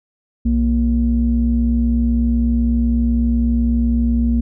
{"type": "tone pair together", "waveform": "sine", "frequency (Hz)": [61.98, 234], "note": ["B1", "A#3"], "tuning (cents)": [7, 7], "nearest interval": "octave + major seventh", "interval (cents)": 2300, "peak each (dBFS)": -15, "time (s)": [0.45, 4.41], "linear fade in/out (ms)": 10, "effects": ["tanh soft clip ceiling -6 dBFS"]}